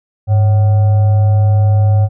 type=tone with frequency modulation; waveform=sine; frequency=102.3 Hz; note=G#2; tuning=26 cents flat; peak=-7 dBFS; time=0.27-2.09 s; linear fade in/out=50 ms; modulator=654 Hz; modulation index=0.24; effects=none